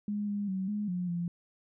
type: tone with pitch steps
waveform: sine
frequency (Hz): 206.9 / 204 / 189.5 / 208.4 / 179.1 / 172.7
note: G#3 / G#3 / F#3 / G#3 / F3 / F3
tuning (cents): -6 / -31 / +42 / +6 / +44 / -19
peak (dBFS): -30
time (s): 0.08-1.28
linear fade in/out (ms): 2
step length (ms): 200
effects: none